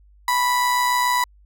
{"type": "tone with amplitude modulation", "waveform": "35% pulse", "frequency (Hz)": 986, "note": "B5", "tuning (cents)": -3, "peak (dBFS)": -14, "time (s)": [0.28, 1.24], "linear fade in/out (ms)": 2, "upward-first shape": "sine", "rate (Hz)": 127, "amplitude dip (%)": 35, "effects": ["added 50 Hz sine -49 dBFS peak until 1.45 s"]}